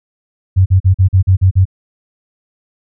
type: tone bursts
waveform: sine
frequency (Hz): 94.2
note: F#2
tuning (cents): +32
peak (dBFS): -5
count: 8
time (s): 0.56-1.654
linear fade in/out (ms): 20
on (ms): 100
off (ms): 42
effects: none